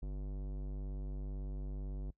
sine tone with tanh clipping, 49 Hz, G1, in tune, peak -40 dBFS, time 0.02-2.11 s, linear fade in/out 10 ms, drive 18 dB, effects noise-tail reverb RT60 0.1 s tail -22 dB re dry

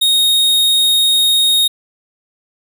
45% pulse tone, 3729 Hz, A#7, in tune, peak -10 dBFS, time 0.01-1.68 s, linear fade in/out 10 ms, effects none

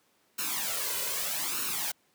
white noise with flanger, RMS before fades -32 dBFS, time 0.38-1.92 s, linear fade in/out 10 ms, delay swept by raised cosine 0.73 to 2.03 ms, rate 0.81 Hz, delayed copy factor +0.7, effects pink hiss -68 dBFS RMS until 2.14 s + high-pass 200 Hz 12 dB/octave

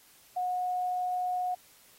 sine tone, 727 Hz, F#5, 31 cents flat, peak -28 dBFS, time 0.36-1.55 s, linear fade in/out 10 ms, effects white hiss -59 dBFS RMS until 1.98 s + AAC 48 kbps

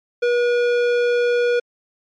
sine tone with tanh clipping, 482.7 Hz, B4, 40 cents flat, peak -17 dBFS, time 0.22-1.6 s, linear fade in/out 10 ms, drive 15 dB, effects MP3 96 kbps

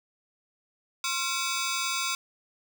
10% pulse ring-modulated tone, 1217 Hz, D#6, 39 cents flat, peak -16 dBFS, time 1.04-2.15 s, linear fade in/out 2 ms, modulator 154 Hz, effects none

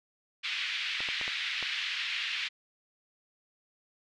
pink band-pass noise, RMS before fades -34 dBFS, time 0.43-2.49 s, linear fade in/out 20 ms, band 2000 to 3700 Hz, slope 24 dB/octave
clicks, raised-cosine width 0.5 ms, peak -24 dBFS, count 5, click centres 1.005 / 1.088 / 1.213 / 1.279 / 1.627 s
effects none

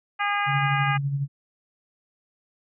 harmonic tone, 407.8 Hz, G#4, 32 cents flat, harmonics 2 / 3 / 4 / 5 / 6 / 7, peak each -27 / -27 / -29 / -30 / -32 / -37 dBFS, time 0.19-0.98 s, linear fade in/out 20 ms
sine tone with tremolo, 140 Hz, C#3, 18 cents sharp, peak -21 dBFS, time 0.46-1.28 s, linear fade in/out 50 ms, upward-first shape sine, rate 12 Hz, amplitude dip 50%
effects none

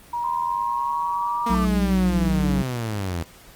sine tone, 953 Hz, A#5, 38 cents sharp, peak -23 dBFS, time 0.13-1.55 s, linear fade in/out 5 ms
sine tone with pitch glide, 1034 to 1180.9 Hz, C6 to D6, -21 to +9 cents, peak -26 dBFS, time 0.24-1.65 s, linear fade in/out 2 ms, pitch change +230 cents, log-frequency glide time 0.44-1.45 s
sawtooth linear sweep, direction down, 232.5 to 80.5 Hz, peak -21 dBFS, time 1.46-3.23 s, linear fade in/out 5 ms
harmonic tone, 62 Hz, B1, 7 cents sharp, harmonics 1 / 3 / 5, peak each -24 / -20 / -32 dBFS, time 1.49-2.63 s, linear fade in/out 20 ms
effects pink hiss -48 dBFS RMS until 3.55 s + Opus 24 kbps

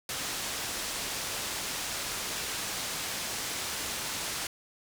white low-pass noise, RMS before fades -35 dBFS, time 0.09-4.47 s, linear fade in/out 2 ms, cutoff 8000 Hz, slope 12 dB/octave, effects none

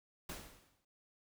pink noise with exponential decay, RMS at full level -43 dBFS, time 0.29-0.85 s, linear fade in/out 5 ms, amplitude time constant 120 ms, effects none

